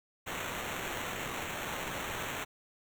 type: noise with sample-and-hold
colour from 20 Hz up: blue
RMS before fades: -38 dBFS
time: 0.26-2.45 s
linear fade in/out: 20 ms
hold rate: 4900 Hz
effects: none